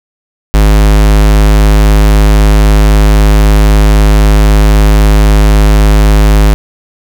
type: tone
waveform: square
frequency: 51.91 Hz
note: G#1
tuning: in tune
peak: -3 dBFS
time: 0.54-6.54 s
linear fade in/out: 0 ms
effects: none